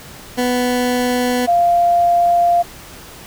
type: tone pair in turn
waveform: 20% pulse / sine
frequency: 247.7 / 694.8 Hz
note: B3 / F5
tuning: +5 / -9 cents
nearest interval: octave + tritone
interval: 1786 cents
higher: second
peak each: -10 dBFS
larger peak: neither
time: 0.37-1.47 / 1.47-2.63 s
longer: second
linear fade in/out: 20 ms
effects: pink hiss -37 dBFS RMS until 3.26 s